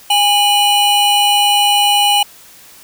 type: tone pair together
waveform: square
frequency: 819 / 2954 Hz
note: G#5 / F#7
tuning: -24 / -3 cents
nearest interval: octave + minor seventh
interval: 2221 cents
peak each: -13 dBFS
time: 0.1-2.23 s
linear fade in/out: 5 ms
effects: white hiss -41 dBFS RMS until 2.83 s